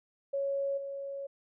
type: tone with level steps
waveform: sine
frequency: 554.4 Hz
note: C#5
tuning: in tune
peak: -29 / -36 dBFS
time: 0.33-1.27 s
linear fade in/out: 10 ms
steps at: 0.77 s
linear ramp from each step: 10 ms
effects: none